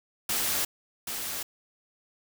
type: noise with echo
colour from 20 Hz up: white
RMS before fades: -28 dBFS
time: 0.29-0.65 s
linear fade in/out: 5 ms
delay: 780 ms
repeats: 1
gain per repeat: -6 dB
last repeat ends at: 1.43 s
effects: none